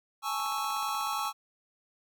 square chord, A major seventh, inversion third, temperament equal, 830.6 / 880 / 1108.7 / 1318.5 Hz, G#5 / A5 / C#6 / E6, 0 / 0 / 0 / 0 cents, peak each -37 / -39 / -35 / -36 dBFS, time 0.22-1.33 s, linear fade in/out 50 ms
click train, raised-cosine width 0.3 ms, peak -34 dBFS, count 15, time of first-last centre 0.4-1.254 s, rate 16.4 Hz
effects none

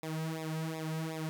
sawtooth tone with flanger, 159.3 Hz, D#3, 41 cents sharp, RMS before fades -37 dBFS, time 0.03-1.29 s, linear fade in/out 0 ms, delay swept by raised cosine 0.66 to 2.86 ms, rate 2.7 Hz, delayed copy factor -0.95, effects none

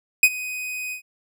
45% pulse tone with ADSR envelope, 2502 Hz, D#7, 9 cents sharp, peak -8 dBFS, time 0.23-1.02 s, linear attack 3 ms, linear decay 54 ms, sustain -20 dB, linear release 100 ms, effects none

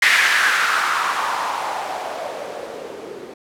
violet noise with low-pass filter sweep, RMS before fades -21 dBFS, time 0.02-3.34 s, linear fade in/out 5 ms, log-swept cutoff 2000 to 360 Hz, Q 3.4, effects none

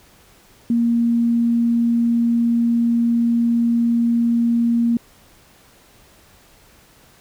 sine tone, 234.3 Hz, A#3, 9 cents sharp, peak -14 dBFS, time 0.7-4.97 s, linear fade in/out 2 ms, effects pink hiss -51 dBFS RMS until 7.2 s

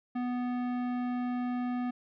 sine tone with tanh clipping, 246.9 Hz, B3, in tune, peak -32 dBFS, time 0.15-1.91 s, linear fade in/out 10 ms, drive 16 dB, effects none

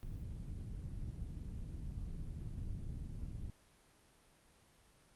pink low-pass noise, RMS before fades -44 dBFS, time 0.03-3.5 s, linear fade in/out 0 ms, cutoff 150 Hz, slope 12 dB/octave, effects pink hiss -67 dBFS RMS until 5.15 s + Opus 32 kbps

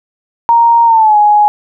sine tone with pitch glide, 932.3 to 835.4 Hz, A#5 to G#5, 0 to +10 cents, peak -4 dBFS, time 0.49-1.48 s, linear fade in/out 0 ms, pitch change -190 cents, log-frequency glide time 0.85-1.17 s, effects none

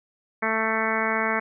harmonic tone, 221.4 Hz, A3, 11 cents sharp, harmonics 1 / 2 / 3 / 4 / 5 / 6 / 7 / 8 / 9 / 10, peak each -31 / -31 / -31 / -31 / -31 / -31 / -31 / -31 / -31 / -31 dBFS, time 0.42-1.4 s, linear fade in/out 10 ms, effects none

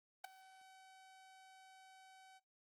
sawtooth tone with ADSR envelope, 760 Hz, F#5, 46 cents sharp, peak -37 dBFS, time 0.24-2.4 s, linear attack 6 ms, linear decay 7 ms, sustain -20 dB, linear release 32 ms, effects noise-tail reverb RT60 0.2 s tail -19 dB re dry + Opus 32 kbps

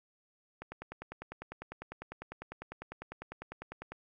click train, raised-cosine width 0.5 ms, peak -28 dBFS, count 34, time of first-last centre 0.62-3.92 s, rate 10 Hz, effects none

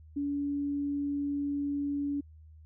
sine tone, 285.2 Hz, C#4, 49 cents sharp, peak -29 dBFS, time 0.16-2.21 s, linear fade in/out 10 ms, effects added 78 Hz sine -50 dBFS peak until 2.65 s

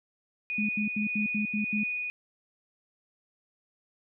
sine tone with tremolo, 2471 Hz, D#7, 13 cents flat, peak -28 dBFS, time 0.5-2.1 s, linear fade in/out 0 ms, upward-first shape triangle, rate 1.7 Hz, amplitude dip 35%
sine tone bursts, 210.8 Hz, G#3, 26 cents sharp, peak -27 dBFS, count 7, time 0.58-1.836 s, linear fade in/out 5 ms, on 110 ms, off 81 ms
effects none

